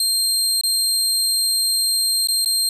25% pulse tone with dropouts, 4186 Hz, C8, in tune, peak -12 dBFS, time 0-2.69 s, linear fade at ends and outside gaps 2 ms, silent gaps 0.612-0.635 / 2.273-2.285 / 2.448-2.458 s, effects none

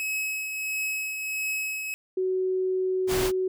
45% pulse tone with tremolo, 2565 Hz, E7, 48 cents flat, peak -26 dBFS, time 0-1.94 s, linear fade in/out 0 ms, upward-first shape triangle, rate 1.5 Hz, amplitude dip 45%
sine tone, 373.4 Hz, F#4, 16 cents sharp, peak -23 dBFS, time 2.17-3.48 s, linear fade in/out 5 ms
pink noise, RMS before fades -29 dBFS, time 3.07-3.32 s, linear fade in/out 50 ms
effects none

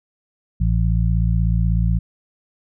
harmonic tone, 56.3 Hz, A1, 40 cents sharp, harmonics 1 / 2 / 3, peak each -17 / -20 / -22 dBFS, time 0.6-1.99 s, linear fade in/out 10 ms, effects none

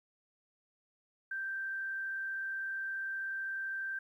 sine tone with frequency modulation, 1568 Hz, G6, in tune, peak -35 dBFS, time 1.31-3.99 s, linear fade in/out 5 ms, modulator 44.5 Hz, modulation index 0.31, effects 12-bit

